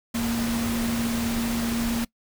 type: tone in noise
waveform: sine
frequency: 232.5 Hz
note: A#3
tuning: 4 cents flat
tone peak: -24 dBFS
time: 0.14-2.05 s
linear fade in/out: 10 ms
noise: pink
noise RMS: -31 dBFS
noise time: 0.14-2.05 s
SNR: +4 dB
effects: noise-tail reverb RT60 0.1 s tail -22 dB re dry